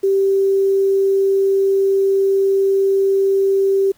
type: tone with quantisation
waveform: sine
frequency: 390.3 Hz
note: G4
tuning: 8 cents flat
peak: -12 dBFS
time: 0.03-3.92 s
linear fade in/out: 10 ms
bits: 7
effects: pink hiss -55 dBFS RMS until 3.97 s